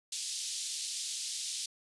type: band-pass noise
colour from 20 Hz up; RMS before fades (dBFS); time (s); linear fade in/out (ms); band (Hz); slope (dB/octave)
pink; -38; 0.12-1.66; 5; 3700 to 9800; 24
effects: resampled to 24000 Hz